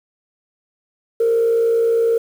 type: tone with frequency modulation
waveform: sine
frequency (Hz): 460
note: A#4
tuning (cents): -23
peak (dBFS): -12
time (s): 1.2-2.18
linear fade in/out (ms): 5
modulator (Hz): 60.6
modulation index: 0.33
effects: tanh soft clip ceiling -9 dBFS + 7-bit